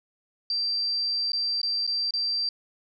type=tone with dropouts; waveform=sine; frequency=4699 Hz; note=D8; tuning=in tune; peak=-24 dBFS; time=0.5-2.49 s; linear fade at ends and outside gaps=2 ms; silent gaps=1.32-1.332 / 1.616-1.631 / 1.867-1.875 / 2.108-2.137 s; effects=none